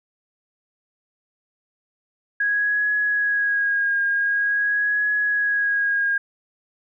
sine tone with vibrato, 1651 Hz, G#6, 11 cents flat, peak -18 dBFS, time 2.4-6.18 s, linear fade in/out 5 ms, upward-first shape triangle, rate 0.46 Hz, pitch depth 34 cents each way, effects none

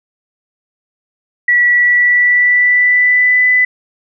sine tone with pitch glide, 1943 to 1998.8 Hz, B6 to B6, -29 to +20 cents, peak -7 dBFS, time 1.48-3.65 s, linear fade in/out 5 ms, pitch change +49 cents, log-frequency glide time 1.67-3.48 s, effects none

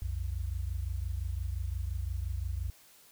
sine tone pair together, 61.74 / 87.52 Hz, B1 / F2, 0 / +4 cents, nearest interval tritone, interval 604 cents, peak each -34 / -35 dBFS, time 0.02-2.7 s, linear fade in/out 0 ms, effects white hiss -59 dBFS RMS until 3.11 s

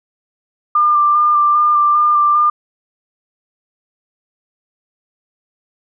sine tone with vibrato, 1193 Hz, D6, 27 cents sharp, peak -9 dBFS, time 0.75-2.5 s, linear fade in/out 5 ms, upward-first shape square, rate 2.5 Hz, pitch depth 15 cents each way, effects none

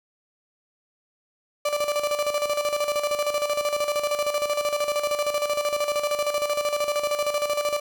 35% pulse tone with tremolo, 587.3 Hz, D5, in tune, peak -19 dBFS, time 1.65-7.8 s, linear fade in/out 5 ms, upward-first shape square, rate 13 Hz, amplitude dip 60%, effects none

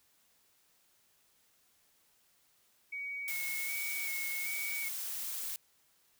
sine tone with vibrato, 2217 Hz, C#7, in tune, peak -37 dBFS, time 2.92-4.89 s, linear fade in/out 10 ms, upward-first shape square, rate 1.3 Hz, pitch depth 29 cents each way
blue noise, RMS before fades -39 dBFS, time 3.28-5.56 s, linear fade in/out 0 ms
effects white hiss -70 dBFS RMS until 6.19 s

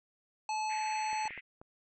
harmonic tone, 863 Hz, A5, 34 cents flat, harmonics 1 / 3 / 5 / 7 / 9, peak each -32 / -42 / -46 / -49 / -51 dBFS, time 0.49-1.28 s, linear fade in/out 2 ms
white band-pass noise, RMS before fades -46 dBFS, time 0.69-1.41 s, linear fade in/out 20 ms, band 1800 to 2400 Hz, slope 48 dB/octave
clicks, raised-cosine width 1 ms, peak -36 dBFS, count 5, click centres 1.13 / 1.255 / 1.307 / 1.377 / 1.615 s
effects none

